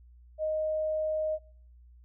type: tone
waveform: sine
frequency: 622.3 Hz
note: D#5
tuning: in tune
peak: -27 dBFS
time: 0.38-1.39 s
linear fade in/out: 50 ms
effects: noise-tail reverb RT60 0.6 s tail -26 dB re dry + added 60 Hz sine -52 dBFS peak until 2.04 s